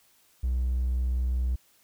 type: tone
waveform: triangle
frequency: 62.5 Hz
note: B1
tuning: 21 cents sharp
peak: -21 dBFS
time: 0.43-1.56 s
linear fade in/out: 10 ms
effects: tanh soft clip ceiling -19 dBFS + white hiss -63 dBFS RMS until 1.83 s